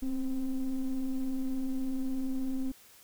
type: ring-modulated tone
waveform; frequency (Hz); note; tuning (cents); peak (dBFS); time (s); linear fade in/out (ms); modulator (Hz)
triangle; 127.7; C3; -42; -23; 0.02-2.72; 10; 136
effects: tanh soft clip ceiling -21 dBFS + white hiss -57 dBFS RMS until 3.03 s